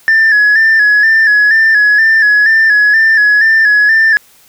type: tone with vibrato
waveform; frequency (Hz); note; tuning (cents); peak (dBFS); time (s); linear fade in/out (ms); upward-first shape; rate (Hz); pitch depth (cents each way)
sine; 1735; A6; -25; -3; 0.08-4.17; 0; square; 2.1; 50
effects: tanh soft clip ceiling -3 dBFS + white hiss -45 dBFS RMS until 4.48 s